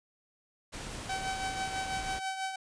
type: noise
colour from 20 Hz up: pink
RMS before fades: -41 dBFS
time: 0.72-2.2 s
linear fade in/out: 20 ms
type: tone with tremolo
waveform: sawtooth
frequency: 765 Hz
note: G5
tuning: 42 cents flat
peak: -27 dBFS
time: 1.09-2.56 s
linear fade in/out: 5 ms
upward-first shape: triangle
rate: 6.1 Hz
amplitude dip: 60%
effects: resampled to 22050 Hz